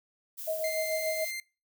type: noise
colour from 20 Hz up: violet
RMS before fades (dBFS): -40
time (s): 0.37-1.32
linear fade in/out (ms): 20
type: tone with tremolo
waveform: sine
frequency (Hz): 634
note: D#5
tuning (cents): +32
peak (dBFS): -27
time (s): 0.47-1.25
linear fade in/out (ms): 10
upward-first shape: triangle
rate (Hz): 6.9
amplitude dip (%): 65
type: tone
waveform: sawtooth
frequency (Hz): 2093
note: C7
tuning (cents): 0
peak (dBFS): -31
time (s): 0.64-1.4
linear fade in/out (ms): 2
effects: noise-tail reverb RT60 0.3 s tail -23 dB re dry